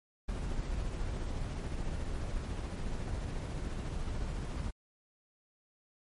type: noise with tremolo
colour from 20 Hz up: brown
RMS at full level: -35 dBFS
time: 0.28-4.71 s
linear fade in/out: 10 ms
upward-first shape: sine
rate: 14 Hz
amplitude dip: 25%
effects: MP3 48 kbps